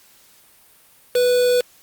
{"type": "tone with quantisation", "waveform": "triangle", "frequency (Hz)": 493.4, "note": "B4", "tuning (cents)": -2, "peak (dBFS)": -12, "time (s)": [1.15, 1.61], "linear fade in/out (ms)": 5, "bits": 4, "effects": ["white hiss -52 dBFS RMS until 1.82 s", "Opus 48 kbps"]}